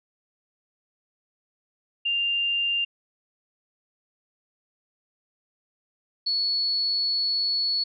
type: tone pair in turn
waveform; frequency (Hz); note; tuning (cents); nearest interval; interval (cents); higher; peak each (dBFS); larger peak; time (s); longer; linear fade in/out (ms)
sine; 2794 / 4402; F7 / C#8; 0 / -13; minor sixth; 787; second; -22; neither; 2.05-2.85 / 6.26-7.84; second; 10
effects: none